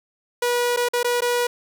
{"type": "tone with dropouts", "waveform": "sawtooth", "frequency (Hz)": 484.8, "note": "B4", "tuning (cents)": -32, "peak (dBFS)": -15, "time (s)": [0.42, 1.47], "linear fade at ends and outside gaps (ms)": 5, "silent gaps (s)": [[0.764, 0.771], [0.887, 0.934], [1.031, 1.044], [1.207, 1.219]], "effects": []}